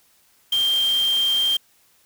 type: tone in noise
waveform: sine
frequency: 3173 Hz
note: G7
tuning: 20 cents sharp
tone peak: -17 dBFS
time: 0.52-1.57 s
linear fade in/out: 5 ms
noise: white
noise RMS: -34 dBFS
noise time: 0.52-1.57 s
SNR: +14 dB
effects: white hiss -59 dBFS RMS until 2.05 s